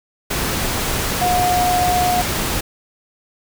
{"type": "tone in noise", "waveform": "sine", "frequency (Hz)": 720, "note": "F#5", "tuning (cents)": -47, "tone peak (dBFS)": -15, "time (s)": [1.21, 2.22], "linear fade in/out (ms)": 10, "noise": "pink", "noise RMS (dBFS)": -21, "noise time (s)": [0.3, 2.61], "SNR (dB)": 3, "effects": []}